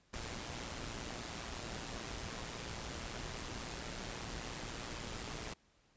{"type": "noise with amplitude modulation", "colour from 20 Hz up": "pink", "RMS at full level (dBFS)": -41, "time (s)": [0.13, 5.54], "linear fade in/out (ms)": 10, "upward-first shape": "sine", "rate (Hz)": 117, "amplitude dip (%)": 60, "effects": ["pink hiss -71 dBFS RMS until 5.96 s", "resampled to 16000 Hz"]}